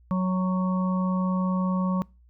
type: harmonic tone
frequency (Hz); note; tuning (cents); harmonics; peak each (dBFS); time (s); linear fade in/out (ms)
185; F#3; 0; 1 / 3 / 5 / 6; -22 / -35 / -38 / -33; 0.11-2.02; 0
effects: noise-tail reverb RT60 0.3 s tail -25 dB re dry + added 60 Hz sine -53 dBFS peak until 2.29 s